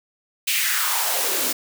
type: noise with high-pass filter sweep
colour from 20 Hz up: white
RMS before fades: -22 dBFS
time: 0.47-1.53 s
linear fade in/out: 10 ms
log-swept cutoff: 2800 to 250 Hz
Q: 3.2
effects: none